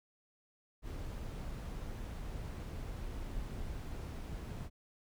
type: noise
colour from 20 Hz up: brown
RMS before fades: -42 dBFS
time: 0.82-4.7 s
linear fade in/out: 50 ms
effects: none